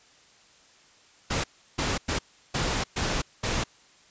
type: noise bursts at uneven times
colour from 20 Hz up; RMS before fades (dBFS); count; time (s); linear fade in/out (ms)
pink; -27; 6; 1.3-1.44 / 1.78-1.98 / 2.08-2.19 / 2.54-2.84 / 2.96-3.22 / 3.43-3.64; 10
effects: white hiss -57 dBFS RMS until 4.1 s + resampled to 16000 Hz